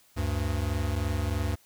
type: tone pair together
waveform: square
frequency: 73.92 / 97.1 Hz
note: D2 / G2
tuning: +12 / -16 cents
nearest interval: perfect fourth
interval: 472 cents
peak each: -30 / -30 dBFS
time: 0.16-1.56 s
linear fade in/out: 20 ms
effects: white hiss -61 dBFS RMS until 1.65 s